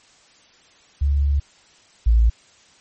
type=tone pair in turn; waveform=sine; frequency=70.8 / 56.68 Hz; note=C#2 / A#1; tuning=+37 / -48 cents; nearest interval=major third; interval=385 cents; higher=first; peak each=-15 / -11 dBFS; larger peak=second; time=1.01-1.4 / 2.06-2.3 s; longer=first; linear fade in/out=10 ms; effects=white hiss -53 dBFS RMS until 2.8 s + MP3 32 kbps